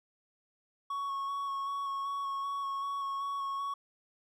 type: tone with vibrato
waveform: triangle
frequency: 1108.7 Hz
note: C#6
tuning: in tune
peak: -31 dBFS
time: 0.9-3.74 s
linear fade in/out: 5 ms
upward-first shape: square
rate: 2.6 Hz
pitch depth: 13 cents each way
effects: none